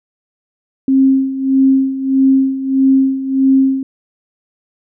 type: tone with tremolo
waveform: sine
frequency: 267.3 Hz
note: C4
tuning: 37 cents sharp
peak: -6 dBFS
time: 0.88-3.83 s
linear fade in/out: 2 ms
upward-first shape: sine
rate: 1.6 Hz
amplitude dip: 75%
effects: none